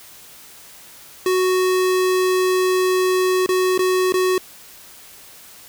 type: tone with dropouts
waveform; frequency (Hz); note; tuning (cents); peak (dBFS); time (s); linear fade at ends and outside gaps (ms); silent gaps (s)
square; 370; F#4; 0; -16; 1.26-4.38; 2; 3.462-3.49 / 3.778-3.791 / 4.123-4.14
effects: white hiss -43 dBFS RMS until 5.68 s